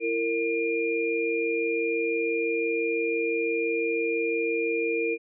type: tone cluster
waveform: sine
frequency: 334.4 / 460.3 / 2408 Hz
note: E4 / A#4 / D7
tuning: +25 / -22 / +43 cents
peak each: -30 / -26 / -30 dBFS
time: 0-5.18 s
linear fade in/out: 50 ms
effects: none